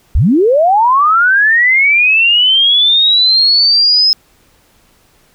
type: linear sweep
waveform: sine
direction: up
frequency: 41.91 to 5160 Hz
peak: -6 dBFS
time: 0.15-4.13 s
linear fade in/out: 0 ms
effects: pink hiss -51 dBFS RMS until 5.34 s